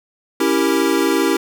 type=chord; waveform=square; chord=C# diminished seventh; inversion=none; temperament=equal; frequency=277.2 / 329.6 / 392 / 466.2 Hz; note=C#4 / E4 / G4 / Bb4; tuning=0 / 0 / 0 / 0 cents; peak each=-21 / -19 / -20 / -24 dBFS; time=0.4-1.37 s; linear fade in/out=5 ms; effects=none